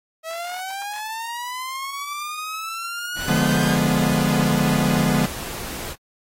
sawtooth linear sweep, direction up, 638 to 1626 Hz, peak -24 dBFS, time 0.23-3.78 s, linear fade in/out 50 ms
pink noise, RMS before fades -32 dBFS, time 3.15-5.96 s, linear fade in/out 50 ms
45% pulse chord, D diminished seventh, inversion none, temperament equal, 146.83 / 174.61 / 207.7 / 246.9 Hz, D3 / F3 / Ab3 / Cb4, 0 / 0 / 0 / 0 cents, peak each -23 dBFS, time 3.28-5.26 s, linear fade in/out 5 ms
effects AAC 48 kbps

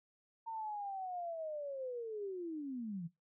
sine linear sweep, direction down, 917 to 158.9 Hz, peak -39 dBFS, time 0.46-3.08 s, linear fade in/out 20 ms, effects noise-tail reverb RT60 0.2 s tail -18 dB re dry

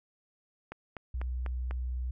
click train, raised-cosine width 0.5 ms, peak -25 dBFS, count 5, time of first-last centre 0.72-1.71 s, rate 4.04 Hz
sine tone, 62.3 Hz, B1, 16 cents sharp, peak -31 dBFS, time 1.14-2.11 s, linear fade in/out 5 ms
effects none

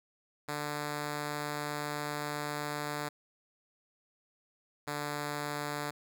5% pulse tone pair in turn, 147.7 / 146.9 Hz, D3 / D3, +10 / +1 cents, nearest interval unison, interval 9 cents, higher first, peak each -23 dBFS, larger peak neither, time 0.48-3.09 / 4.87-5.91 s, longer first, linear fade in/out 10 ms, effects none

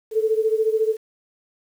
sine beating tone pair, 435.7 / 449.7 Hz, A4 / A4, -17 / +38 cents, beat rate 14 Hz, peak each -19 / -22 dBFS, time 0.11-0.97 s, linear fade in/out 50 ms, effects 8-bit

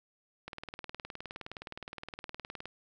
click train, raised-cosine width 0.3 ms, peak -25 dBFS, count 43, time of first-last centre 0.48-2.656 s, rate 19.3 Hz, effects none

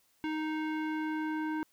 square tone with low-pass filter sweep, 311.1 Hz, D#4, in tune, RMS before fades -34 dBFS, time 0.24-1.63 s, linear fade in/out 0 ms, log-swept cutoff 2500 to 1500 Hz, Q 1.6, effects white hiss -70 dBFS RMS until 1.72 s

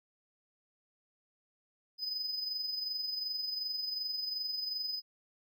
triangle tone with amplitude modulation, 5010 Hz, D#8, 11 cents sharp, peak -31 dBFS, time 1.98-5.02 s, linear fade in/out 50 ms, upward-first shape sine, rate 22.7 Hz, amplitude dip 50%, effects none

